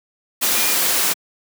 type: tone in noise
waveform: sine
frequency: 2419 Hz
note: D#7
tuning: 49 cents flat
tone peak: -27 dBFS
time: 0.55-0.75 s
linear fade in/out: 20 ms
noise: white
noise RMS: -18 dBFS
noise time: 0.41-1.14 s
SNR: -12 dB
effects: high-pass 200 Hz 12 dB/octave